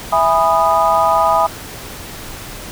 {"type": "chord", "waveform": "sine", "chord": "E major seventh", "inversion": "none", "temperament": "just", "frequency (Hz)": [659.3, 824.1, 988.9, 1236.1], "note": ["E5", "G#5", "B5", "D#6"], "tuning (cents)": [0, -14, 2, -12], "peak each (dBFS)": -16, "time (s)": [0.12, 1.47], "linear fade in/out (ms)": 10, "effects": ["pink hiss -31 dBFS RMS until 2.71 s"]}